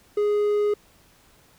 triangle tone, 415.3 Hz, G#4, in tune, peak -17 dBFS, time 0.17-0.74 s, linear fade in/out 5 ms, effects pink hiss -57 dBFS RMS until 1.58 s

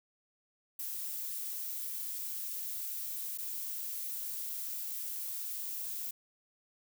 violet noise with dropouts, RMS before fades -39 dBFS, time 0.79-6.11 s, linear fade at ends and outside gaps 5 ms, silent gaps 3.376-3.383 s, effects none

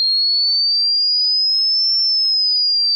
sine linear two-way sweep, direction up then down, 4200 to 5400 to 4631 Hz, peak -13 dBFS, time 0-2.95 s, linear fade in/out 0 ms, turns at 1.97 s, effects none

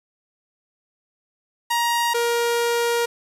sawtooth tone pair in turn, 943 / 471.5 Hz, A#5 / A#4, +20 / +20 cents, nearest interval octave, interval 1200 cents, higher first, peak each -15 dBFS, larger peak neither, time 1.7-2.14 / 2.14-3.06 s, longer second, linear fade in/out 10 ms, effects resampled to 32000 Hz + 7-bit

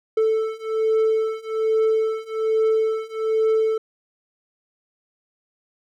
triangle beating tone pair, 440 / 441.2 Hz, A4 / A4, 0 / +5 cents, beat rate 1.2 Hz, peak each -20 / -19 dBFS, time 0.17-3.78 s, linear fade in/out 5 ms, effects none

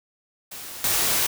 white noise with level steps, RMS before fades -37 / -22 dBFS, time 0.51-1.27 s, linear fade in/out 10 ms, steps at 0.84 s, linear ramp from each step 2 ms, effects none

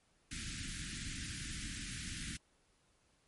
pink band-stop noise, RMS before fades -43 dBFS, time 0.31-2.37 s, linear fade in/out 5 ms, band 300 to 1500 Hz, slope 48 dB/octave, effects pink hiss -73 dBFS RMS until 3.27 s + MP3 48 kbps

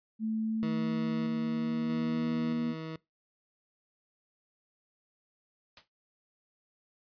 sine tone with pitch glide, 220 to 237.2 Hz, A3 to A#3, 0 to +30 cents, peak -29 dBFS, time 0.19-2.75 s, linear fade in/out 50 ms, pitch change +130 cents, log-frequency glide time 0.41-2.22 s
20% pulse tone with tremolo, 160 Hz, D#3, 49 cents sharp, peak -30 dBFS, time 0.63-2.96 s, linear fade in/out 0 ms, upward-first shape square, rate 0.79 Hz, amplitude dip 25%
white noise with exponential decay, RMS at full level -44 dBFS, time 5.77-5.88 s, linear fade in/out 2 ms, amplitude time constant 23 ms
effects noise-tail reverb RT60 0.2 s tail -22 dB re dry + resampled to 11025 Hz

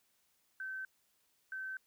sine tone bursts at uneven times, 1540 Hz, G6, 31 cents flat, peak -39 dBFS, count 2, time 0.6-0.85 / 1.52-1.77 s, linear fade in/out 2 ms, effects white hiss -75 dBFS RMS until 1.86 s

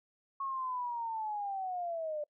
sine linear sweep, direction down, 1100 to 587.3 Hz, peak -34 dBFS, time 0.4-2.24 s, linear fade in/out 5 ms, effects noise-tail reverb RT60 0.1 s tail -25 dB re dry

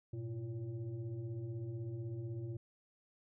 sine tone with frequency modulation, 120 Hz, B2, 49 cents flat, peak -39 dBFS, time 0.13-2.57 s, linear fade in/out 5 ms, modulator 224 Hz, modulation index 0.87, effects none

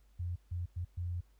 sine tone bursts at uneven times, 87.8 Hz, F2, 10 cents sharp, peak -34 dBFS, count 4, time 0.19-0.36 / 0.51-0.66 / 0.76-0.85 / 0.97-1.21 s, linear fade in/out 10 ms, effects added 50 Hz sine -62 dBFS peak until 1.39 s + pink hiss -75 dBFS RMS until 1.39 s

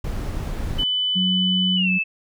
brown noise, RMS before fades -26 dBFS, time 0.04-0.84 s, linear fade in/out 5 ms
sine tone with pitch glide, 3000 to 2627 Hz, F#7 to E7, +23 to -7 cents, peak -19 dBFS, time 0.78-2.04 s, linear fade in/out 20 ms, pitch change -230 cents, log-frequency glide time 1.76-1.9 s
sine tone, 185.5 Hz, F#3, 5 cents sharp, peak -20 dBFS, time 1.15-1.99 s, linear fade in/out 20 ms
effects none

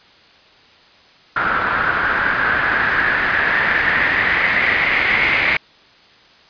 white noise with low-pass filter sweep, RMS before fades -17 dBFS, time 1.36-5.57 s, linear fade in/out 5 ms, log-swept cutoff 1400 to 2200 Hz, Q 5.7, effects white hiss -48 dBFS RMS until 6.49 s + resampled to 11025 Hz

